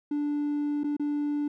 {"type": "tone with dropouts", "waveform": "triangle", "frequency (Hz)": 292.8, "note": "D4", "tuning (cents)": -5, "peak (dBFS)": -23, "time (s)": [0.11, 1.48], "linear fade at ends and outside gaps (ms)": 5, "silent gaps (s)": [[0.835, 0.842], [0.967, 0.996]], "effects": ["tanh soft clip ceiling -20 dBFS"]}